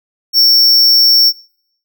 square tone, 5460 Hz, F8, 40 cents flat, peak -6 dBFS, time 0.33-1.33 s, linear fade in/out 50 ms, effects noise-tail reverb RT60 0.6 s tail -20 dB re dry

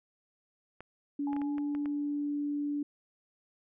clicks, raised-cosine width 0.5 ms, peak -30 dBFS, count 7, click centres 0.806 / 1.331 / 1.365 / 1.417 / 1.582 / 1.75 / 1.858 s
sine tone with pitch glide, 286.1 to 290.6 Hz, D4 to D4, -45 to -18 cents, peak -30 dBFS, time 1.19-2.83 s, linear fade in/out 5 ms, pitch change +27 cents, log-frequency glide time 1.42-1.48 s
sine tone with exponential decay, 842 Hz, G#5, 24 cents sharp, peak -38 dBFS, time 1.27-2.29 s, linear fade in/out 2 ms, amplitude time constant 220 ms
effects none

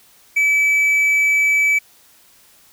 triangle tone, 2300 Hz, D7, 37 cents flat, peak -11 dBFS, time 0.36-1.79 s, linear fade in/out 10 ms, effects white hiss -51 dBFS RMS until 2.72 s

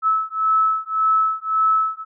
sine beating tone pair, 1301 / 1302.8 Hz, E6 / E6, -23 / -21 cents, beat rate 1.8 Hz, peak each -19 dBFS, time 0.02-2.05 s, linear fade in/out 50 ms, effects none

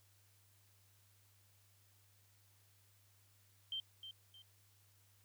sine tone with echo, 3137 Hz, G7, 1 cent sharp, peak -39 dBFS, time 3.72-3.8 s, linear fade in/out 2 ms, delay 310 ms, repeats 2, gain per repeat -9 dB, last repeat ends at 4.42 s, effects added 99 Hz sine -70 dBFS peak until 5.24 s + white hiss -72 dBFS RMS until 5.24 s

